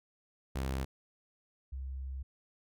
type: tone pair in turn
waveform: sawtooth / sine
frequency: 66.3 / 66.3 Hz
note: C2 / C2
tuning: +23 / +23 cents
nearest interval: unison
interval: 0 cents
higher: neither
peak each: -29 / -37 dBFS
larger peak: first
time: 0.55-0.85 / 1.72-2.23 s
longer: second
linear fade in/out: 10 ms
effects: none